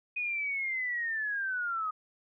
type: linear sweep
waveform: sine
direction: down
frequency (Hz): 2489 to 1241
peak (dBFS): -30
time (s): 0.16-1.91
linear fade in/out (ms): 10
effects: none